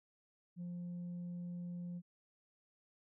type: tone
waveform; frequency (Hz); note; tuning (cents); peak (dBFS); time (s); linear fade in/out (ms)
sine; 175.5; F3; +9; -39; 0.56-2.02; 50
effects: tanh soft clip ceiling -40 dBFS